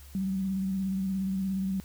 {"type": "tone with vibrato", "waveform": "sine", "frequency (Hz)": 191.4, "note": "G3", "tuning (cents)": -41, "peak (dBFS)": -27, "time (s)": [0.15, 1.8], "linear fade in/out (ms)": 0, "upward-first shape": "square", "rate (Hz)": 17, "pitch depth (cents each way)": 26, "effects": ["added 70 Hz sine -47 dBFS peak until 1.84 s", "white hiss -55 dBFS RMS until 1.84 s"]}